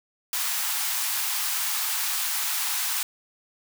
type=high-pass noise; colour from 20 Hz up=white; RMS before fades=-27 dBFS; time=0.33-3.03 s; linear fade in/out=2 ms; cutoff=770 Hz; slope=48 dB/octave; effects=none